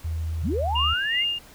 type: tone with pitch glide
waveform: sine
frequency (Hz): 80.8 to 75.39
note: E2 to D2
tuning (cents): -34 to +46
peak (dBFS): -25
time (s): 0.04-0.94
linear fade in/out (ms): 10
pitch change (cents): -120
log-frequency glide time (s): 0.43-0.82
type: linear sweep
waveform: sine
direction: up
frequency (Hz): 69.3 to 2189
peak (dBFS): -24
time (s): 0.41-1.25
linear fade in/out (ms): 50
type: tone with tremolo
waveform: sine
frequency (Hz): 2818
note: F7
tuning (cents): +15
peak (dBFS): -21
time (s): 0.75-1.39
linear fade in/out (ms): 10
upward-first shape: sine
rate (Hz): 2.6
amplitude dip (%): 65
effects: pink hiss -49 dBFS RMS until 1.54 s